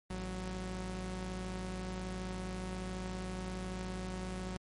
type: tone pair together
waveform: sawtooth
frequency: 54.57 / 185 Hz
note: A1 / F#3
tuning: -14 / 0 cents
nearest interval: octave + major sixth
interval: 2114 cents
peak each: -38 / -36 dBFS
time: 0.1-4.57 s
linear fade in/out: 5 ms
effects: MP3 48 kbps